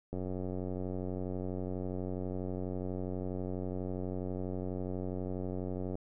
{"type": "click train", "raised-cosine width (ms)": 2, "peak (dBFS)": -25, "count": 538, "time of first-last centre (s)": [0.13, 5.954], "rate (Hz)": 92.2, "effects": []}